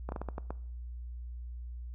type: slowing click train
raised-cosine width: 1 ms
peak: -23 dBFS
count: 7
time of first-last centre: 0.09-0.506 s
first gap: 31 ms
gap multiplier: 1.32
effects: noise-tail reverb RT60 0.6 s tail -20 dB re dry + added 60 Hz sine -39 dBFS peak until 1.94 s

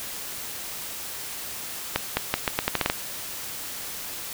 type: accelerating click train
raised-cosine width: 0.3 ms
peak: -5 dBFS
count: 10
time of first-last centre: 1.96-2.899 s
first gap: 210 ms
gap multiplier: 0.81
effects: white hiss -35 dBFS RMS until 4.33 s

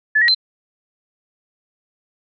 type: tone with pitch steps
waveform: sine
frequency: 1728 / 1900 / 4090 Hz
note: A6 / A#6 / C8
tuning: -32 / +33 / -40 cents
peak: -11 dBFS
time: 0.15-0.348 s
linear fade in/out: 10 ms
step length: 66 ms
effects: none

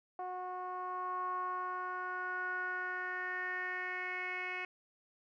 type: tone with low-pass filter sweep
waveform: 10% pulse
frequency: 365.3 Hz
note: F#4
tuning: 22 cents flat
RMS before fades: -39 dBFS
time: 0.19-4.65 s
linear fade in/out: 2 ms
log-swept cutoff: 850 to 2400 Hz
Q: 5.6
effects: none

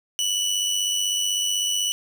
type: tone with amplitude modulation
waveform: 25% pulse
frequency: 2960 Hz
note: F#7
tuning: in tune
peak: -16 dBFS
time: 0.19-1.92 s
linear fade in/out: 0 ms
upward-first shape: sine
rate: 96 Hz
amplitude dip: 45%
effects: none

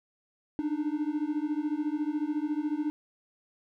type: beating tone pair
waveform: triangle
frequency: 293.7 / 307.7 Hz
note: D4 / D#4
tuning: 0 / -19 cents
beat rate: 14 Hz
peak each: -29 dBFS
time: 0.59-2.9 s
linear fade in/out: 0 ms
effects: none

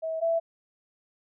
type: tone pair in turn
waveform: sine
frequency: 645 / 663.5 Hz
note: E5 / E5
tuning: -38 / +11 cents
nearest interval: unison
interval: 49 cents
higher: second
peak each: -28 / -22 dBFS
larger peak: second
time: 0.02-0.21 / 0.21-0.4 s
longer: neither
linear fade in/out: 20 ms
effects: none

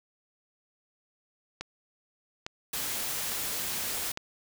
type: click train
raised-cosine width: 0.2 ms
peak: -18 dBFS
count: 4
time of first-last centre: 1.61-4.174 s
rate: 1.17 Hz
type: noise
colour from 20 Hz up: white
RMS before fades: -33 dBFS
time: 2.73-4.12 s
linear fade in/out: 5 ms
effects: none

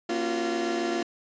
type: tone cluster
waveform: 30% pulse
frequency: 234 / 274.5 / 344.3 / 371.8 Hz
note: A#3 / C#4 / F4 / F#4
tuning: +7 / -17 / -25 / +8 cents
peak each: -31 / -33 / -25 / -33 dBFS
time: 0.09-1.03 s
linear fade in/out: 5 ms
effects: resampled to 16000 Hz

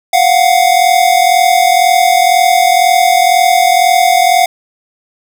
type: tone pair together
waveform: square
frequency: 698 / 740 Hz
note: F5 / F#5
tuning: -1 / 0 cents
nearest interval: minor second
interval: 101 cents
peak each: -10 dBFS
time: 0.13-4.46 s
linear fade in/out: 5 ms
effects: 7-bit

